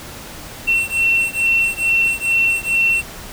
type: beating tone pair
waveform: triangle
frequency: 2707 / 2709.3 Hz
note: E7 / E7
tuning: +45 / +47 cents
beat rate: 2.3 Hz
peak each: -14 dBFS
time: 0.67-3.02 s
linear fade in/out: 20 ms
effects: tanh soft clip ceiling -10 dBFS + pink hiss -34 dBFS RMS until 3.32 s